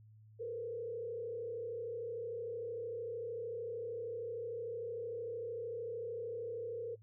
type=tone with frequency modulation; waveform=sine; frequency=466.2 Hz; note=A#4; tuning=in tune; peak=-38 dBFS; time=0.39-6.96 s; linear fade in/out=20 ms; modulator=33.2 Hz; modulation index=0.87; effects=noise-tail reverb RT60 0.1 s tail -23 dB re dry + added 108 Hz sine -57 dBFS peak until 7.02 s

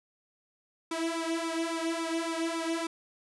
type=tone with flanger; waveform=sawtooth; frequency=329.6 Hz; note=E4; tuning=in tune; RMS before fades=-32 dBFS; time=0.91-2.87 s; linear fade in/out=5 ms; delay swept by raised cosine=0.82 to 2.72 ms; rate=3.6 Hz; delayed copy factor=+0.75; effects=resampled to 24000 Hz + 10-bit

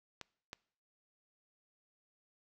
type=clicks; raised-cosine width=0.2 ms; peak=-26 dBFS; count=2; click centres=0.213 / 0.531 s; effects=noise-tail reverb RT60 0.6 s tail -24 dB re dry

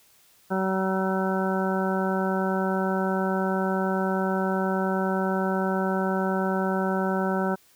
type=harmonic tone; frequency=189.8 Hz; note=F#3; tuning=44 cents sharp; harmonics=1 / 2 / 3 / 4 / 5 / 7 / 8; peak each=-26 / -29 / -31 / -32 / -33 / -34 / -35 dBFS; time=0.5-7.56 s; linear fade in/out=20 ms; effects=white hiss -59 dBFS RMS until 7.75 s

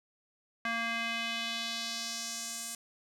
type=tone with band-pass filter sweep; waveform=square; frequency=230.5 Hz; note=A#3; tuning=19 cents flat; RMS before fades=-36 dBFS; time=0.65-2.75 s; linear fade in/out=2 ms; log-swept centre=1800 to 8700 Hz; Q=1.8; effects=none

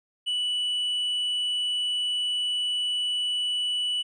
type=tone; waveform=triangle; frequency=2960 Hz; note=F#7; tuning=in tune; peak=-23 dBFS; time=0.26-4.03 s; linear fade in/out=20 ms; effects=resampled to 22050 Hz

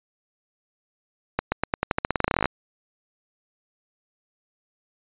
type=accelerating click train; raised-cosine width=0.5 ms; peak=-6 dBFS; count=21; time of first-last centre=1.39-2.457 s; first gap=130 ms; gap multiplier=0.89; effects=resampled to 8000 Hz

